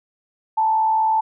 sine tone with frequency modulation, 880 Hz, A5, in tune, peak -15 dBFS, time 0.57-1.21 s, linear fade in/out 10 ms, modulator 64.5 Hz, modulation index 0.35, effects none

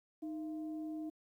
sine tone with frequency modulation, 311.1 Hz, D#4, in tune, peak -38 dBFS, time 0.22-1.1 s, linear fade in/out 10 ms, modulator 367 Hz, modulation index 0.38, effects high-pass 200 Hz 12 dB/octave + 12-bit

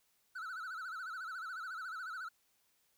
triangle tone with vibrato, 1403 Hz, F6, 8 cents sharp, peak -39 dBFS, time 0.35-2.29 s, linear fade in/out 10 ms, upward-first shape sine, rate 14 Hz, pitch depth 150 cents each way, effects white hiss -75 dBFS RMS until 2.97 s

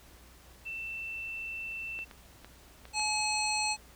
sine tone, 2674 Hz, E7, 24 cents sharp, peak -36 dBFS, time 0.65-2.05 s, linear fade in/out 20 ms
clicks, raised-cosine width 0.3 ms, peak -31 dBFS, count 5, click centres 1.99 / 2.112 / 2.446 / 2.854 / 2.996 s
harmonic tone, 852 Hz, G#5, 44 cents sharp, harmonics 1 / 3 / 5 / 7 / 9 / 10, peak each -33 / -33 / -34 / -41 / -38 / -42 dBFS, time 2.93-3.77 s, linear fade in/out 50 ms
effects added 60 Hz sine -57 dBFS peak until 3.95 s + pink hiss -57 dBFS RMS until 3.95 s

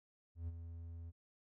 triangle tone with ADSR envelope, 83.7 Hz, E2, 27 cents sharp, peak -36 dBFS, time 0.35-1.12 s, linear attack 130 ms, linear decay 30 ms, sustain -8 dB, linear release 33 ms, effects none

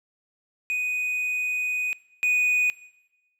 triangle tone pair in turn, 2489 / 2480 Hz, D#7 / D#7, 0 / -6 cents, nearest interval unison, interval 6 cents, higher first, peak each -22 / -18 dBFS, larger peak second, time 0.7-1.93 / 2.23-2.7 s, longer first, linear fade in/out 0 ms, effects noise-tail reverb RT60 1.0 s tail -20 dB re dry

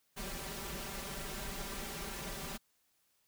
pink noise with comb filter, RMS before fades -42 dBFS, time 0.16-2.58 s, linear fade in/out 20 ms, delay 5.1 ms, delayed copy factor +0.85, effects white hiss -75 dBFS RMS until 3.27 s

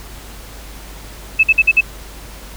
sine tone bursts, 2612 Hz, E7, 17 cents flat, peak -6 dBFS, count 5, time 1.39-1.81 s, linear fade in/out 10 ms, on 44 ms, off 50 ms, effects added 50 Hz sine -34 dBFS peak until 2.56 s + pink hiss -37 dBFS RMS until 2.56 s

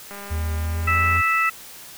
click train, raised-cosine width 0.5 ms, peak -23 dBFS, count 214, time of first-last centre 0.11-1.17 s, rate 201 Hz
triangle tone with pitch glide, 79.2 to 85.87 Hz, D#2 to F2, +31 to -29 cents, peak -20 dBFS, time 0.3-1.22 s, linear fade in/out 20 ms, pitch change +140 cents, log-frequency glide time 0.58-1.02 s
harmonic tone, 657 Hz, E5, 6 cents flat, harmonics 2 / 3 / 4, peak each -20 / -22 / -23 dBFS, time 0.87-1.5 s, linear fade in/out 10 ms
effects white hiss -41 dBFS RMS until 1.97 s

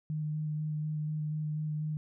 sine tone with vibrato, 152.9 Hz, D#3, 30 cents flat, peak -31 dBFS, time 0.1-1.97 s, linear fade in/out 0 ms, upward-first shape square, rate 4.1 Hz, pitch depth 11 cents each way, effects none

